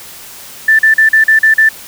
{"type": "tone bursts", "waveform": "sine", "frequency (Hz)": 1768, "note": "A6", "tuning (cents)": 8, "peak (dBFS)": -4, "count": 7, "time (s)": [0.68, 1.69], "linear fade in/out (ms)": 5, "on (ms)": 110, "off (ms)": 40, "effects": ["white hiss -32 dBFS RMS until 1.87 s"]}